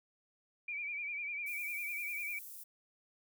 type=tone with vibrato; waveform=sine; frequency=2349 Hz; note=D7; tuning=in tune; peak=-37 dBFS; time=0.68-2.39 s; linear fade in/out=5 ms; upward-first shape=sine; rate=10 Hz; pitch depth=63 cents each way
type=high-pass noise; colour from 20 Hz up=white; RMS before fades=-49 dBFS; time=1.46-2.64 s; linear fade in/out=10 ms; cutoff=12000 Hz; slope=12 dB/octave
effects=none